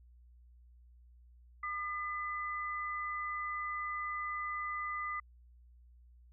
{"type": "tone pair together", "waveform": "sine", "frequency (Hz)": [1212, 2004], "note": ["D#6", "B6"], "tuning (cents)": [-46, 25], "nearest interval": "major sixth", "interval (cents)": 871, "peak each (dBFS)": [-37, -40], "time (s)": [1.63, 5.2], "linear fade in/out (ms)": 5, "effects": ["added 60 Hz sine -57 dBFS peak until 6.32 s"]}